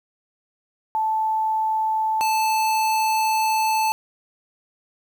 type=tone pair in turn; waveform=sine / square; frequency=876 / 876 Hz; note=A5 / A5; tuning=-8 / -8 cents; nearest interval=unison; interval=0 cents; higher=neither; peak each=-19 dBFS; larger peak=neither; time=0.95-2.21 / 2.21-3.92 s; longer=second; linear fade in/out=0 ms; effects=9-bit